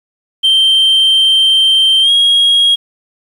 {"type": "tone with pitch glide", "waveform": "sine", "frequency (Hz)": [3136, 3282], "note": ["G7", "G#7"], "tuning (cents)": [0, -21], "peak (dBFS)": -4, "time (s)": [0.43, 2.76], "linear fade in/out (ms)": 20, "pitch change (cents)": 79, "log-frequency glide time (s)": [2.02, 2.1], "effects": ["tanh soft clip ceiling -5 dBFS", "7-bit"]}